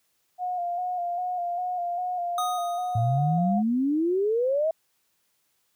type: tone with vibrato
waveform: sine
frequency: 712 Hz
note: F5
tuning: 33 cents sharp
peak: -26 dBFS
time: 0.38-3.63 s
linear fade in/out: 50 ms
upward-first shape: square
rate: 2.5 Hz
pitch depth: 32 cents each way
type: tone with exponential decay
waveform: square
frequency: 1244.5 Hz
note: D#6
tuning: in tune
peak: -26 dBFS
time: 2.38-3.53 s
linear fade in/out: 2 ms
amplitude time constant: 250 ms
type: exponential sweep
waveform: sine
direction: up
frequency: 109.4 to 659.3 Hz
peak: -21 dBFS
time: 2.95-4.71 s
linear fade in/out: 5 ms
effects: white hiss -71 dBFS RMS until 5.75 s + high-pass 60 Hz 12 dB/octave